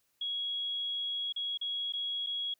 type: tone with dropouts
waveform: sine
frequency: 3322 Hz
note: G#7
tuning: in tune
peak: -32 dBFS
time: 0.21-2.54 s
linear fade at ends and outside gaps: 5 ms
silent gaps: 1.325-1.361 / 1.575-1.612 / 1.924-1.935 / 2.264-2.269 s
effects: white hiss -75 dBFS RMS until 2.59 s